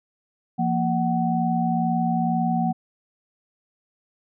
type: tone cluster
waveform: sine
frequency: 171.1 / 233.2 / 749 Hz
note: F3 / A#3 / F#5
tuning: -35 / +1 / +21 cents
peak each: -24 dBFS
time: 0.58-2.73 s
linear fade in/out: 20 ms
effects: none